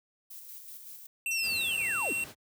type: noise with tremolo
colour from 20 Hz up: violet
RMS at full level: -45 dBFS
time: 0.3-1.07 s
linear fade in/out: 10 ms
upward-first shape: square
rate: 5.3 Hz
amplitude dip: 35%
type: tone with pitch glide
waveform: square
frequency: 2696 to 2724 Hz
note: E7 to F7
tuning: +38 to -44 cents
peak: -30 dBFS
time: 1.26-2.24 s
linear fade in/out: 2 ms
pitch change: +18 cents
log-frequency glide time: 1.43-2.02 s
type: linear sweep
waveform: sine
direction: down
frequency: 5920 to 207.7 Hz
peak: -33 dBFS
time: 1.31-2.13 s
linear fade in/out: 5 ms
type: noise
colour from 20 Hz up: pink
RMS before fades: -46 dBFS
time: 1.41-2.35 s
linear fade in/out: 50 ms
effects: high-pass 80 Hz 12 dB/octave